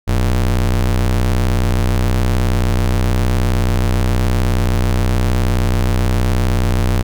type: ring-modulated tone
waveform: square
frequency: 62.9 Hz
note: B1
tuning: 32 cents sharp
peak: -10 dBFS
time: 0.07-7.03 s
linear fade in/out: 20 ms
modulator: 29.5 Hz
effects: none